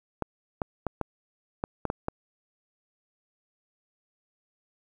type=clicks; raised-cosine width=1 ms; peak=-14 dBFS; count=8; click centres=0.223 / 0.618 / 0.867 / 1.013 / 1.639 / 1.853 / 1.901 / 2.084 s; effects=9-bit